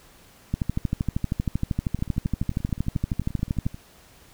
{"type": "two click trains", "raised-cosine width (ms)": 5, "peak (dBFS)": [-24, -11], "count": [21, 41], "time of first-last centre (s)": [[1.99, 3.744], [0.54, 3.665]], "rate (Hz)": [11.4, 12.8], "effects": ["pink hiss -53 dBFS RMS until 4.33 s"]}